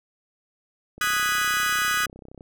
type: click train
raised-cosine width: 2 ms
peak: -30 dBFS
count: 47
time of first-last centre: 0.98-2.409 s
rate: 32.2 Hz
type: chord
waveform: 35% pulse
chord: G# minor seventh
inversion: second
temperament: equal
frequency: 1244.5 / 1480 / 1661.2 / 1975.5 Hz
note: D#6 / F#6 / G#6 / B6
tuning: 0 / 0 / 0 / 0 cents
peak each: -24 / -24 / -27 / -29 dBFS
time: 1.01-2.06 s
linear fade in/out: 5 ms
effects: none